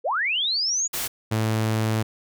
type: linear sweep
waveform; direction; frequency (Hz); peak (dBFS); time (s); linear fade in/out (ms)
sine; up; 409.9 to 6940; -21; 0.04-0.88; 20
type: noise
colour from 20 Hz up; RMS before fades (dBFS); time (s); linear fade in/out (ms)
white; -28; 0.93-1.08; 10
type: tone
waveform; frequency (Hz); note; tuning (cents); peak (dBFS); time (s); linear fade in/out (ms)
sawtooth; 110; A2; 0; -17; 1.31-2.03; 10
effects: none